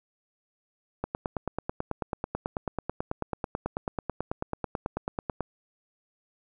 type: click train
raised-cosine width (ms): 1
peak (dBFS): -15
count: 41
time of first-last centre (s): 1.04-5.407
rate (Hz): 9.16
effects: none